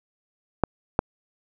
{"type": "clicks", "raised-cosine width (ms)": 1, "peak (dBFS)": -4, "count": 2, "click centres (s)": [0.637, 0.991], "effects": []}